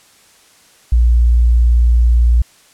sine tone, 59 Hz, A#1, 22 cents sharp, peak -7 dBFS, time 0.92-2.42 s, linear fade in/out 5 ms, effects white hiss -48 dBFS RMS until 2.73 s + low-pass 10000 Hz 12 dB/octave

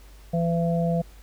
harmonic tone, 168.6 Hz, E3, 39 cents sharp, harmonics 1 / 3 / 4, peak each -22 / -29 / -28 dBFS, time 0.33-1.02 s, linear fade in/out 10 ms, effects added 50 Hz sine -45 dBFS peak until 1.22 s + pink hiss -55 dBFS RMS until 1.22 s

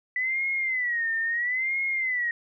sine tone with vibrato, 1975.5 Hz, B6, in tune, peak -24 dBFS, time 0.16-2.31 s, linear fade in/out 2 ms, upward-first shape sine, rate 0.75 Hz, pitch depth 150 cents each way, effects none

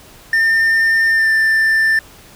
triangle tone with pitch glide, 1805 to 1779.1 Hz, A6 to A6, +44 to +19 cents, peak -9 dBFS, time 0.33-1.99 s, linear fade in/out 2 ms, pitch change -25 cents, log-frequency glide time 1.11-1.31 s, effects pink hiss -42 dBFS RMS until 2.35 s

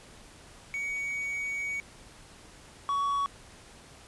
triangle tone pair in turn, 2248 / 1124 Hz, C#7 / C#6, +24 / +24 cents, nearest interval octave, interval 1200 cents, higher first, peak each -29 / -24 dBFS, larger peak second, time 0.74-1.8 / 2.89-3.26 s, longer first, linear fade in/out 0 ms, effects pink hiss -52 dBFS RMS until 4.07 s + resampled to 24000 Hz

